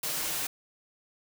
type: noise with comb filter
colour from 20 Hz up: white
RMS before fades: -32 dBFS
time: 0.03-0.47 s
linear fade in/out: 5 ms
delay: 6.5 ms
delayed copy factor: +0.8
effects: none